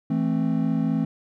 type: chord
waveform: triangle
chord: A minor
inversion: second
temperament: just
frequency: 165 / 220 / 264 Hz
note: E3 / A3 / C4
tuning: +2 / 0 / +16 cents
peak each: -23 dBFS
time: 0.1-1.05 s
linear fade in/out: 5 ms
effects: none